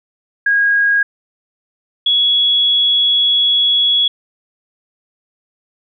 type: tone pair in turn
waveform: sine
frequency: 1638 / 3360 Hz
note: G#6 / G#7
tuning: -24 / +19 cents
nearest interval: octave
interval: 1243 cents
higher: second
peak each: -10 dBFS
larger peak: neither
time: 0.46-1.03 / 2.06-4.08 s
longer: second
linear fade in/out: 5 ms
effects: none